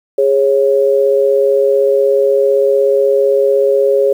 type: tone pair together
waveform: sine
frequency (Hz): 411.7 / 548.9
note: G#4 / C#5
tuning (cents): -15 / -17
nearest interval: perfect fourth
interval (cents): 498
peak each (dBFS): -11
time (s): 0.18-4.13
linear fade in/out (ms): 5
effects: 7-bit